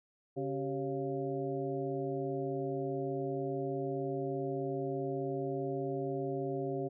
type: harmonic tone with a mistuned harmonic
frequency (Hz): 138.5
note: C#3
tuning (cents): -1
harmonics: 1 / 2 / 3 / 4 / 5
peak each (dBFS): -40 / -40 / -36 / -42 / -43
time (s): 0.36-6.89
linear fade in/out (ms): 20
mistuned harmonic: 3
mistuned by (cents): -100
effects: none